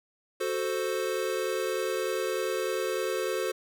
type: chord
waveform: square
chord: F# diminished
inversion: none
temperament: equal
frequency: 370 / 440 / 523.3 Hz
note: F#4 / A4 / C5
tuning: 0 / 0 / 0 cents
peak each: -33 dBFS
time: 0.4-3.52 s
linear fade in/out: 10 ms
effects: none